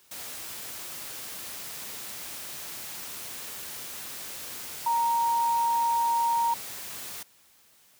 sine tone in noise, 932.3 Hz, A#5, in tune, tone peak -22 dBFS, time 4.86-6.54 s, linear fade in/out 5 ms, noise white, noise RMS -39 dBFS, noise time 0.11-7.23 s, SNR +14 dB, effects white hiss -60 dBFS RMS until 7.99 s + high-pass 60 Hz 12 dB/octave

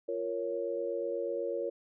sine chord, Bb minor, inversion second, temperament equal, 349.2 / 466.2 / 554.4 Hz, F4 / Bb4 / Db5, 0 / 0 / 0 cents, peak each -38 / -35 / -35 dBFS, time 0.08-1.7 s, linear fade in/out 10 ms, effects none

